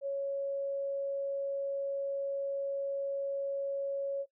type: tone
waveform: sine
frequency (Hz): 554.4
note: C#5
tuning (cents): 0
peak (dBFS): -31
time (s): 0.01-4.26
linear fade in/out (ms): 50
effects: noise-tail reverb RT60 0.1 s tail -18 dB re dry